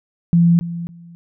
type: tone with echo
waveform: sine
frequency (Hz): 170.3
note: F3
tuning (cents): -43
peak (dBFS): -9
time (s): 0.33-0.59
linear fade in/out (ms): 0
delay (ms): 280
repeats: 2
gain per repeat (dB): -14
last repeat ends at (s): 1.15
effects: none